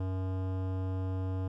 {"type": "tone with hard clipping", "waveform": "sine", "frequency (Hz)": 93.8, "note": "F#2", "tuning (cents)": 24, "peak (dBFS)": -33, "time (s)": [0, 1.48], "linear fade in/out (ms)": 5, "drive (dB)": 17, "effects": []}